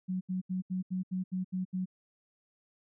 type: tone bursts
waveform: sine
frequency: 185 Hz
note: F#3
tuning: in tune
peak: -30 dBFS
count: 9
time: 0.08-1.858 s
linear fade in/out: 20 ms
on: 130 ms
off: 76 ms
effects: none